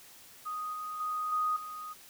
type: tone with level steps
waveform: sine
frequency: 1244.5 Hz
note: D#6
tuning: in tune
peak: -34 / -36 / -31 / -27 / -39 dBFS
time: 0.45-1.94 s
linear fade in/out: 20 ms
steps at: 0.73 / 1 / 1.32 / 1.56 s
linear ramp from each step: 5 ms
effects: white hiss -54 dBFS RMS until 2.09 s